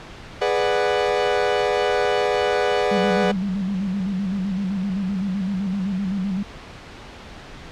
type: chord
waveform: 40% pulse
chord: G# half-diminished seventh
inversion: none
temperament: equal with one note detuned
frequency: 415.3 / 493.9 / 592.4 / 740 Hz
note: G#4 / B4 / D5 / F#5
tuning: 0 / 0 / +15 / 0 cents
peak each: -22 / -22 / -24 / -24 dBFS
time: 0.41-3.32 s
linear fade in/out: 10 ms
type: tone with vibrato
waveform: sine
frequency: 192.7 Hz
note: G3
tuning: 29 cents flat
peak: -21 dBFS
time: 2.91-6.43 s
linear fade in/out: 5 ms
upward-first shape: square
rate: 7.8 Hz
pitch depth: 74 cents each way
effects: pink hiss -39 dBFS RMS until 7.71 s + low-pass 4000 Hz 12 dB/octave